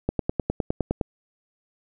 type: click train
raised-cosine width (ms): 2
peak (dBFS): -9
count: 10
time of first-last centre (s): 0.09-1.012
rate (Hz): 9.76
effects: none